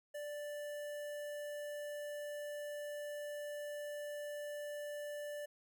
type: tone with notch filter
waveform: square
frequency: 587.3 Hz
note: D5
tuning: in tune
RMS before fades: -44 dBFS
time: 0.14-5.46 s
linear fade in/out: 10 ms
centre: 4400 Hz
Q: 1.1
effects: none